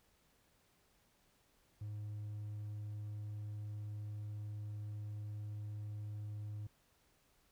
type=tone; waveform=triangle; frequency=104.9 Hz; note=G#2; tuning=18 cents sharp; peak=-39 dBFS; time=1.81-6.67 s; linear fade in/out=5 ms; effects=tanh soft clip ceiling -35 dBFS + pink hiss -73 dBFS RMS until 7.51 s